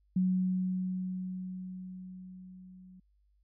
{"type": "tone with level ramp", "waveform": "sine", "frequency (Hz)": 184.7, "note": "F#3", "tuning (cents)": -3, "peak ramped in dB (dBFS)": [-24, -51], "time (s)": [0.16, 3], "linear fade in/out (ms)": 5, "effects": ["added 50 Hz sine -66 dBFS peak until 3.43 s"]}